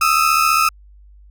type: tone pair together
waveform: 35% pulse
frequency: 1250 / 1324.9 Hz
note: D#6 / E6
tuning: +8 / +8 cents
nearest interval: minor second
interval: 100 cents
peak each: -14 dBFS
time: 0.01-0.69 s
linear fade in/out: 5 ms
effects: added 50 Hz sine -42 dBFS peak until 1.3 s